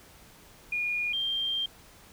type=tone pair in turn; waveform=sine; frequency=2435 / 3178 Hz; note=D#7 / G7; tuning=-38 / +23 cents; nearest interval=perfect fourth; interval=461 cents; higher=second; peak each=-27 dBFS; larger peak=neither; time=0.72-1.13 / 1.13-1.66 s; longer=second; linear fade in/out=5 ms; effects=pink hiss -54 dBFS RMS until 2.12 s